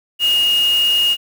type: tone in noise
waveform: sine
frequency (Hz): 2856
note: F7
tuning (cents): +38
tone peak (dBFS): -12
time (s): 0.19-1.17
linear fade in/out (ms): 50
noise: white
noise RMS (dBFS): -29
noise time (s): 0.19-1.17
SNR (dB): +14
effects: none